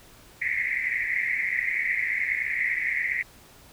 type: band-pass noise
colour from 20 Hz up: pink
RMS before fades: -27 dBFS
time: 0.41-3.23 s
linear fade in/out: 10 ms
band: 1900 to 2200 Hz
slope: 96 dB/octave
effects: pink hiss -52 dBFS RMS until 3.72 s